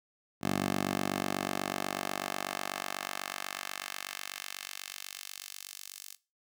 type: tone with high-pass filter sweep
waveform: 10% pulse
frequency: 48.12 Hz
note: G1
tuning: 31 cents flat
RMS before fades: -37 dBFS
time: 0.41-6.17 s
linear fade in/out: 50 ms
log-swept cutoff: 190 to 5900 Hz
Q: 0.71
effects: noise-tail reverb RT60 0.3 s tail -19 dB re dry